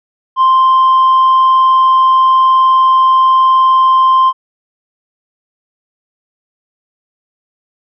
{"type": "tone with tanh clipping", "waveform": "sine", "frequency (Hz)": 1046.5, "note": "C6", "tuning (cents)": 0, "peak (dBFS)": -6, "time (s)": [0.36, 4.33], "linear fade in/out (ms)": 50, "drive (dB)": 1, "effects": []}